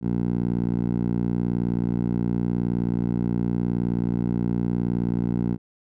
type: tone with band-pass filter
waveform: 10% pulse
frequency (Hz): 59.1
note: A#1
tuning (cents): +24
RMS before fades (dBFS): -24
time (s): 0.01-5.58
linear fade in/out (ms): 50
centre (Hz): 190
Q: 1.3
effects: none